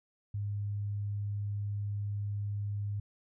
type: tone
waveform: sine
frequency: 102.3 Hz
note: G#2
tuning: 26 cents flat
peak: -32 dBFS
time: 0.34-3 s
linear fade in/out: 5 ms
effects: none